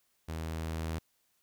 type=tone with level ramp; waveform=sawtooth; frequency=80.5 Hz; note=E2; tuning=41 cents flat; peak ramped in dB=-32 to -29 dBFS; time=0.28-0.99 s; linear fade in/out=10 ms; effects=white hiss -74 dBFS RMS until 1.42 s